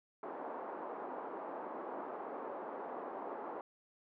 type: band-pass noise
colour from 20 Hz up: white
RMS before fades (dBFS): -44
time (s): 0.23-3.61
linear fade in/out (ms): 2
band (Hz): 280 to 1000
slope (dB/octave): 24
effects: none